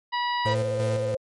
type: harmonic tone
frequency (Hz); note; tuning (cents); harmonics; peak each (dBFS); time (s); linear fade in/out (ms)
971; B5; -30; 1 / 2 / 3 / 4 / 5; -25 / -31 / -35 / -37 / -39; 0.12-0.55; 20
type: tone with tremolo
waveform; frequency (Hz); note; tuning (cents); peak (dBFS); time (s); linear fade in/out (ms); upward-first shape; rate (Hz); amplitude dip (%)
40% pulse; 111.9; A2; +30; -24; 0.45-1.15; 10; square; 2.9; 40
type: tone with vibrato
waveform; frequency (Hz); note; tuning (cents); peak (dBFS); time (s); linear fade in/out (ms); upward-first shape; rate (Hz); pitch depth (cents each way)
sine; 523.3; C5; 0; -25; 0.46-1.17; 10; square; 16; 40
effects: MP3 48 kbps